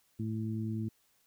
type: harmonic tone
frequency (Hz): 110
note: A2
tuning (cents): 0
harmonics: 1 / 2 / 3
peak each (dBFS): -35 / -36 / -42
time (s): 0.19-0.89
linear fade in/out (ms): 10
effects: white hiss -71 dBFS RMS until 1.26 s